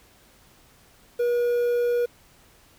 triangle tone with quantisation, 481 Hz, B4, 46 cents flat, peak -18 dBFS, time 1.19-2.06 s, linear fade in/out 10 ms, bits 8, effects pink hiss -56 dBFS RMS until 2.78 s

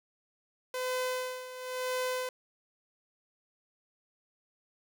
sawtooth tone with tremolo, 508 Hz, B4, 49 cents sharp, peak -26 dBFS, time 0.74-2.29 s, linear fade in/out 2 ms, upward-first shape sine, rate 0.98 Hz, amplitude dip 75%, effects none

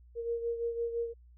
sine beating tone pair, 466.2 / 472.1 Hz, A#4 / A#4, 0 / +22 cents, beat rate 5.9 Hz, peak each -32 / -39 dBFS, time 0.15-1.14 s, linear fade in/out 50 ms, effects added 60 Hz sine -54 dBFS peak until 1.37 s

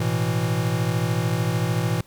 square chord, A suspended second, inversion none, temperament equal, 110 / 123.47 / 164.81 Hz, A2 / B2 / E3, 0 / 0 / 0 cents, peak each -26 dBFS, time 0-2.01 s, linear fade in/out 5 ms, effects pink hiss -55 dBFS RMS until 2.06 s

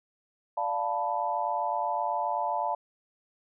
sine chord, B half-diminished seventh, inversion first, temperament equal, 587.3 / 698.5 / 880 / 987.8 Hz, D5 / F5 / A5 / B5, 0 / 0 / 0 / 0 cents, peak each -35 / -32 / -30 / -33 dBFS, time 0.57-2.75 s, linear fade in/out 5 ms, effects none

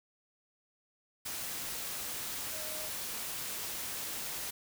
sine tone in noise, 620 Hz, D#5, 6 cents flat, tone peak -47 dBFS, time 2.53-2.89 s, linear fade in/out 10 ms, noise white, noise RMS -39 dBFS, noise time 1.25-4.51 s, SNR -11 dB, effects none

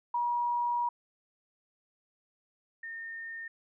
sine tone pair in turn, 959 / 1824.5 Hz, A#5 / A#6, +49 / -38 cents, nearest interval major seventh, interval 1113 cents, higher second, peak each -27 / -38 dBFS, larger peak first, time 0.14-0.89 / 2.83-3.48 s, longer first, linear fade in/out 5 ms, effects none

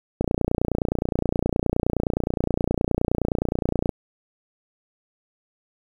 click train, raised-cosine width 2 ms, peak -8 dBFS, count 110, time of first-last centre 0.21-3.892 s, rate 29.6 Hz, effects 8-bit

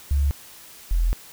sine tone pair in turn, 70.6 / 41.98 Hz, C#2 / E1, +32 / +32 cents, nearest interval major sixth, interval 900 cents, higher first, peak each -17 dBFS, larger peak neither, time 0.11-0.31 / 0.91-1.13 s, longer second, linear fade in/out 0 ms, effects white hiss -45 dBFS RMS until 1.32 s

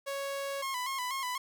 sawtooth tone, 554.4 Hz, C#5, in tune, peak -30 dBFS, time 0.06-0.63 s, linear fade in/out 20 ms
sawtooth tone with vibrato, 1036 Hz, C6, 17 cents flat, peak -29 dBFS, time 0.62-1.38 s, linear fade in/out 5 ms, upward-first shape square, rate 4.1 Hz, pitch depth 68 cents each way
effects none

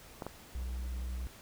clicks, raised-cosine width 1 ms, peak -24 dBFS, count 2, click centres 0.222 / 0.266 s
triangle tone with vibrato, 62 Hz, B1, 7 cents sharp, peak -33 dBFS, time 0.55-1.27 s, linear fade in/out 0 ms, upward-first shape sine, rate 17 Hz, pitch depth 17 cents each way
effects pink hiss -54 dBFS RMS until 1.41 s

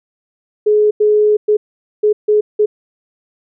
sine tone bursts at uneven times, 422.1 Hz, G#4, 28 cents sharp, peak -8 dBFS, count 6, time 0.66-0.91 / 1-1.37 / 1.48-1.57 / 2.03-2.13 / 2.28-2.41 / 2.59-2.66 s, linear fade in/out 10 ms, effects none

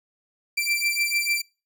sawtooth beating tone pair, 2345 / 2351.7 Hz, D7 / D7, -3 / +2 cents, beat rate 6.7 Hz, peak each -22 dBFS, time 0.57-1.42 s, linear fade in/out 10 ms, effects noise-tail reverb RT60 0.3 s tail -25 dB re dry

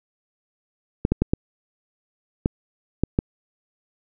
clicks, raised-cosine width 3 ms, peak -5 dBFS, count 7, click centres 1.051 / 1.12 / 1.22 / 1.335 / 2.459 / 3.036 / 3.189 s, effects none

